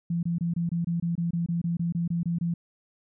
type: tone bursts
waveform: sine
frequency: 170 Hz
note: F3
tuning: 46 cents flat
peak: -24 dBFS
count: 16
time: 0.1-2.54 s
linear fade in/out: 5 ms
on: 130 ms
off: 24 ms
effects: none